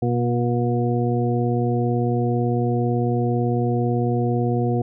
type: harmonic tone with a mistuned harmonic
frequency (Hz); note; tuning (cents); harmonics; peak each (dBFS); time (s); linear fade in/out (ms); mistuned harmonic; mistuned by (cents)
120; B2; -49; 1 / 2 / 3 / 4 / 6; -21 / -24 / -26 / -27 / -29; 0.02-4.82; 5; 1; +29
effects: none